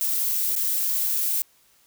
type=noise with dropouts; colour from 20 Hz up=violet; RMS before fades=-24 dBFS; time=0.01-1.42 s; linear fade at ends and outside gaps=0 ms; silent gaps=0.553-0.563 s; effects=white hiss -60 dBFS RMS until 1.86 s